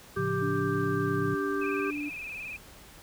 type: harmonic tone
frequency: 392.8 Hz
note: G4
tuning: 4 cents sharp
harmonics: 1 / 3 / 4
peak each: -30 / -35 / -36 dBFS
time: 0.16-1.91 s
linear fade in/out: 10 ms
type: chord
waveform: sine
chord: A augmented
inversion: none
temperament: equal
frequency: 110 / 138.59 / 174.61 Hz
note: A2 / C#3 / E#3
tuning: 0 / 0 / 0 cents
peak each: -34 dBFS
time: 0.17-1.35 s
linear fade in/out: 5 ms
type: tone with pitch glide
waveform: sine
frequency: 290 to 293.5 Hz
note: D4 to D4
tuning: -22 to -1 cents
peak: -32 dBFS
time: 0.41-2.1 s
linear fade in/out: 20 ms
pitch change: +21 cents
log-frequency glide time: 1.66-1.98 s
type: tone with vibrato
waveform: sine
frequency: 2489 Hz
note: D#7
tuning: in tune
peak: -36 dBFS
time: 1.61-2.57 s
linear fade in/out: 10 ms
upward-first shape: square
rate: 19 Hz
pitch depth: 56 cents each way
effects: pink hiss -51 dBFS RMS until 3.02 s